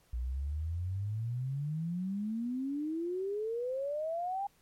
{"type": "exponential sweep", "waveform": "sine", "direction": "up", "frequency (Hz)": [58.27, 814], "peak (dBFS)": -32, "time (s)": [0.13, 4.47], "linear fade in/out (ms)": 5, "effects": ["pink hiss -68 dBFS RMS until 4.61 s", "MP3 64 kbps"]}